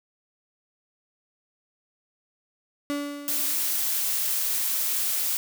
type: tone with exponential decay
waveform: 35% pulse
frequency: 287.6 Hz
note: D4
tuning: 36 cents flat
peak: -23 dBFS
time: 2.9-4.01 s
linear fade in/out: 0 ms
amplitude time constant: 240 ms
type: noise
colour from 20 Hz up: blue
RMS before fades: -26 dBFS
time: 3.28-5.37 s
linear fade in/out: 0 ms
effects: none